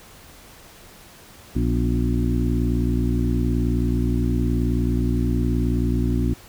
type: harmonic tone with a mistuned harmonic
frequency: 59 Hz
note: A#1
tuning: 22 cents sharp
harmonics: 1 / 2 / 3 / 4 / 5 / 6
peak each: -22 / -24 / -29 / -25 / -28 / -31 dBFS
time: 1.55-6.34 s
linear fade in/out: 10 ms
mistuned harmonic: 4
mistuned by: +61 cents
effects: pink hiss -46 dBFS RMS until 6.48 s